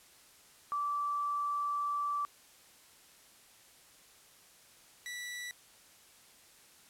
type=tone pair in turn; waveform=sine / sawtooth; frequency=1162 / 1959 Hz; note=D6 / B6; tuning=-19 / -15 cents; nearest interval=major sixth; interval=904 cents; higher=second; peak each=-31 / -36 dBFS; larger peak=first; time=0.72-2.25 / 5.06-5.51 s; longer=first; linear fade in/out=0 ms; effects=white hiss -60 dBFS RMS until 6.89 s + low-pass 12000 Hz 12 dB/octave